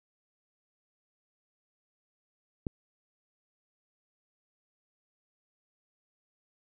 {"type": "click", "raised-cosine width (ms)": 3, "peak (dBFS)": -19, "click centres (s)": 2.668, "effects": []}